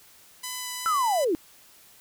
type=tone with vibrato; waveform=5% pulse; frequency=1000 Hz; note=B5; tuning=21 cents sharp; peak=-20 dBFS; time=0.43-1.25 s; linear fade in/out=10 ms; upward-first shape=sine; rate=2.5 Hz; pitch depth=8 cents each way
type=linear sweep; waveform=sine; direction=down; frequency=1370 to 293.7 Hz; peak=-21 dBFS; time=0.86-1.35 s; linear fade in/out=0 ms
effects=white hiss -54 dBFS RMS until 2 s